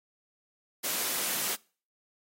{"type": "high-pass noise", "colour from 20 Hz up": "white", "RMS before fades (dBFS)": -31, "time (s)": [0.83, 1.56], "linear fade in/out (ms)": 20, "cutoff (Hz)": 160, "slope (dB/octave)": 24, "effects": ["noise-tail reverb RT60 0.4 s tail -24 dB re dry", "AAC 48 kbps"]}